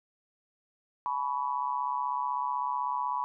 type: tone with amplitude modulation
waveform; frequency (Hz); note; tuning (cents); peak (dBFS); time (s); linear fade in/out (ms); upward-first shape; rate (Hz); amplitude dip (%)
sine; 987.8; B5; 0; -24; 1.06-3.24; 0; sine; 136; 95
effects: none